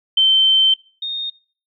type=tone pair in turn; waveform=sine; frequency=3100 / 3687 Hz; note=G7 / A#7; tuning=-20 / -20 cents; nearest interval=minor third; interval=300 cents; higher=second; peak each=-10 / -22 dBFS; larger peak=first; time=0.17-0.74 / 1.02-1.3 s; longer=first; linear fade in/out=5 ms; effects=noise-tail reverb RT60 0.4 s tail -22 dB re dry